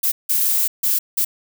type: noise bursts at uneven times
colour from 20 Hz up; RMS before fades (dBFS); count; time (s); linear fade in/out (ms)
violet; -18; 4; 0.03-0.12 / 0.29-0.68 / 0.83-0.99 / 1.17-1.25; 10
effects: none